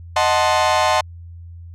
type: chord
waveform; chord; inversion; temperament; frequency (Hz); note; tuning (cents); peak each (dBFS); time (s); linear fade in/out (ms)
40% pulse; D# diminished seventh; none; equal; 622.3 / 740 / 880 / 1046.5; D#5 / F#5 / A5 / C6; 0 / 0 / 0 / 0; -19; 0.16-1.01; 5
effects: added 85 Hz sine -34 dBFS peak until 1.74 s + low-pass 7000 Hz 12 dB/octave